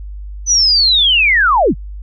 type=linear sweep; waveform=sine; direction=down; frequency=6080 to 77.1 Hz; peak=-8 dBFS; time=0.46-1.75 s; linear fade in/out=50 ms; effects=added 50 Hz sine -25 dBFS peak until 2.02 s